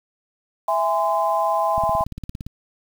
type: chord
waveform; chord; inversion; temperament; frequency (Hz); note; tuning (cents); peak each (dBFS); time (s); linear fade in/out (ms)
sine; E augmented; none; just; 659.3 / 824.1 / 1030.1; E5 / G#5 / B#5; 0 / -14 / -27; -22; 0.68-2.04; 5
type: click train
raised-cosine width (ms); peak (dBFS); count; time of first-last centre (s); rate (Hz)
5; -19; 13; 1.78-2.466; 17.5
effects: 7-bit